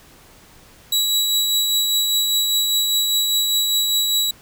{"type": "tone with tremolo", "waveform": "sawtooth", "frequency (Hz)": 3900, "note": "B7", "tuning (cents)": -23, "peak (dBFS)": -12, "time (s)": [0.92, 4.31], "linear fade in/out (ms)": 5, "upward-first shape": "triangle", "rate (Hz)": 5, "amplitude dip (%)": 35, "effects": ["pink hiss -48 dBFS RMS until 4.41 s"]}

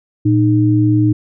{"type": "tone pair together", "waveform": "sine", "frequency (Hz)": [115.07, 307.2], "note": ["A#2", "D#4"], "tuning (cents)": [-22, -22], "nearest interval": "octave + perfect fourth", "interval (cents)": 1700, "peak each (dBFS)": -12, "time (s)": [0.25, 1.13], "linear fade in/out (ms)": 10, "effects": []}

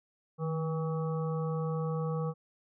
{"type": "harmonic tone with a mistuned harmonic", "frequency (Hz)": 161.4, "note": "E3", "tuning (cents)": -36, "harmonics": [1, 3, 5, 7, 8], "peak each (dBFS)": [-31, -36, -45, -43, -49], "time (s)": [0.38, 2.34], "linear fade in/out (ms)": 50, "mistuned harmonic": 1, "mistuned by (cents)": -49, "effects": []}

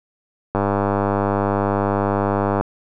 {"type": "click train", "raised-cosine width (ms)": 1, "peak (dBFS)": -5, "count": 207, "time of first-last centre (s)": [0.55, 2.61], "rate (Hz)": 100, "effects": []}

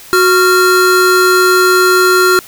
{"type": "tone pair together", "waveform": "square", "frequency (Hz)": [367.9, 1387.5], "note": ["F#4", "F6"], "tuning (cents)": [-10, -12], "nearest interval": "octave + major seventh", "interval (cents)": 2298, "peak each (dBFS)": -10, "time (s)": [0.13, 2.39], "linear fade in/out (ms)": 0, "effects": ["white hiss -35 dBFS RMS until 2.47 s"]}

